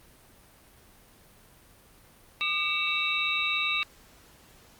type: tone cluster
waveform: sine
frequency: 1204 / 2274 / 2669 / 3743 / 3900 Hz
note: D6 / C#7 / E7 / A#7 / B7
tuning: +43 / +44 / +21 / +6 / -23 cents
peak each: -34 / -33 / -28 / -32 / -36 dBFS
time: 2.41-3.83 s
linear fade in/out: 0 ms
effects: pink hiss -56 dBFS RMS until 4.79 s + Opus 32 kbps